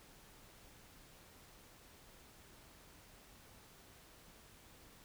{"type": "silence", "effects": ["pink hiss -61 dBFS RMS until 5.04 s"]}